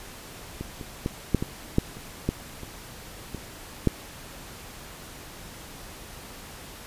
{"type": "clicks", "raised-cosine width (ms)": 3, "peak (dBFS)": [-19, -24, -13, -6, -14, -6, -28, -10, -25, -20, -6], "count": 11, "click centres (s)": [0.61, 0.812, 1.061, 1.347, 1.425, 1.784, 1.969, 2.29, 2.633, 3.347, 3.873], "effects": ["pink hiss -43 dBFS RMS until 6.86 s", "resampled to 32000 Hz"]}